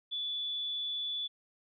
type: tone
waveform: sine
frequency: 3455 Hz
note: A7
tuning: 32 cents flat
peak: -33 dBFS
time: 0.11-1.28 s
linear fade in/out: 20 ms
effects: none